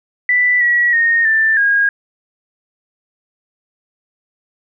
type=tone with pitch steps; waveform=sine; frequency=1979 / 1926 / 1850 / 1774 / 1633 Hz; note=B6 / B6 / A#6 / A6 / G#6; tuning=+3 / -44 / -14 / +14 / -30 cents; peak=-10 dBFS; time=0.29-1.89 s; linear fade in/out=2 ms; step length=320 ms; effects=none